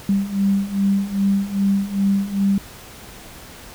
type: beating tone pair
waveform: sine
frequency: 196 / 198.5 Hz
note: G3 / G3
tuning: 0 / +22 cents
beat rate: 2.5 Hz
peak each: -21 / -18 dBFS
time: 0.09-2.58 s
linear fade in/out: 2 ms
effects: pink hiss -40 dBFS RMS until 3.74 s